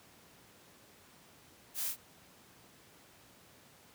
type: noise with echo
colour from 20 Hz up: blue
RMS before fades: -37 dBFS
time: 1.74-1.94 s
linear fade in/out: 50 ms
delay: 28 ms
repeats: 1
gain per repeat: -4 dB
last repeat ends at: 1.968 s
effects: pink hiss -60 dBFS RMS until 3.94 s + high-pass 100 Hz 12 dB/octave